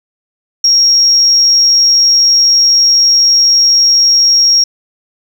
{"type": "tone", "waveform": "sine", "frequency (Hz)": 5588, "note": "F8", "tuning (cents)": 0, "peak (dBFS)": -4, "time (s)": [0.64, 4.64], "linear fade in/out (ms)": 5, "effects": ["tanh soft clip ceiling 0 dBFS", "7-bit"]}